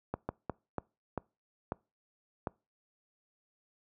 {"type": "slowing click train", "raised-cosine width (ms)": 1, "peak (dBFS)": -19, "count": 7, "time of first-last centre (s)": [0.14, 2.472], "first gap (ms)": 150, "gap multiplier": 1.38, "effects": ["noise-tail reverb RT60 0.3 s tail -25 dB re dry", "high-pass 60 Hz 12 dB/octave"]}